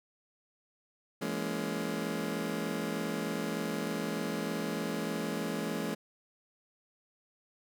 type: chord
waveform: 25% pulse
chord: A# half-diminished seventh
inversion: second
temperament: just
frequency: 167.82 / 209.8 / 233.1 / 279.7 Hz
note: E3 / G#3 / A#3 / C#4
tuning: +31 / +18 / 0 / +16 cents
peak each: -35 / -33 / -36 / -35 dBFS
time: 1.21-5.95 s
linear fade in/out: 10 ms
effects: none